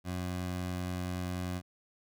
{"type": "tone", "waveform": "20% pulse", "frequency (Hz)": 90.4, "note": "F#2", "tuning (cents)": -40, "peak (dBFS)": -29, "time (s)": [0.04, 1.62], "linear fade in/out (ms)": 50, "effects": []}